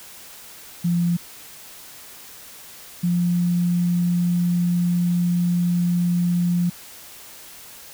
sine tone pair in turn, 172.6 / 175.01 Hz, F3 / F3, -20 / +4 cents, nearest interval unison, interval 24 cents, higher second, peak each -17 dBFS, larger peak neither, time 0.84-1.17 / 3.03-6.7 s, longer second, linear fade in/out 10 ms, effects white hiss -42 dBFS RMS until 7.93 s

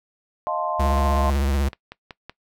sine chord, F dominant seventh, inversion third, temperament equal, 622.3 / 698.5 / 880 / 1046.5 Hz, Eb5 / F5 / A5 / C6, 0 / 0 / 0 / 0 cents, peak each -28 / -28 / -30 / -27 dBFS, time 0.47-1.3 s, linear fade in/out 0 ms
square tone with vibrato, 69.3 Hz, C#2, in tune, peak -20 dBFS, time 0.79-1.69 s, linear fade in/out 10 ms, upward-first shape triangle, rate 16 Hz, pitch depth 93 cents each way
click train, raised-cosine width 0.3 ms, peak -20 dBFS, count 8, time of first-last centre 0.98-2.296 s, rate 5.32 Hz
effects noise-tail reverb RT60 0.1 s tail -20 dB re dry

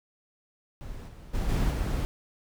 brown noise with level steps, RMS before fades -40 / -45 / -29 / -25 / -28 dBFS, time 0.81-2.05 s, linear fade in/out 0 ms, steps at 1.07 / 1.33 / 1.48 / 1.7 s, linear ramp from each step 20 ms, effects none

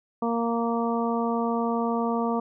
harmonic tone, 232.4 Hz, A#3, 5 cents flat, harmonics 1 / 2 / 3 / 4 / 5, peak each -26 / -29 / -31 / -32 / -33 dBFS, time 0.22-2.4 s, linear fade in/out 5 ms, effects none

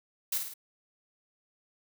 blue noise with echo, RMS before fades -30 dBFS, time 0.32-0.38 s, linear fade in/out 5 ms, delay 53 ms, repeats 3, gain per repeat -5 dB, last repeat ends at 0.539 s, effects none

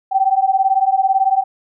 sine beating tone pair, 763 / 781 Hz, G5 / G5, -47 / -7 cents, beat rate 18 Hz, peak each -15 dBFS, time 0.11-1.44 s, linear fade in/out 20 ms, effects none

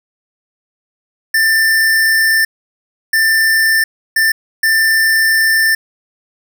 square tone bursts at uneven times, 1784 Hz, A6, 23 cents sharp, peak -10 dBFS, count 4, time 1.34-2.45 / 3.13-3.84 / 4.16-4.32 / 4.63-5.75 s, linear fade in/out 5 ms, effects none

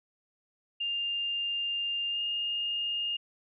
sine tone with pitch glide, 2803 to 2831 Hz, F7 to F7, +6 to +23 cents, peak -29 dBFS, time 0.8-3.17 s, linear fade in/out 10 ms, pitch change +17 cents, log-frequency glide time 2.1-2.2 s, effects none

